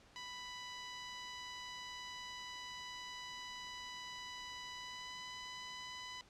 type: tone with pitch glide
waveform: 10% pulse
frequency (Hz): 991 to 998.5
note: B5 to B5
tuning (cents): +6 to +19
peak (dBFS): -37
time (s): 0.16-6.21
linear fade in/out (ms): 0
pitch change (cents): +13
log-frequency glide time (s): 4.75-5.17
effects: pink hiss -64 dBFS RMS until 6.29 s + low-pass 6000 Hz 12 dB/octave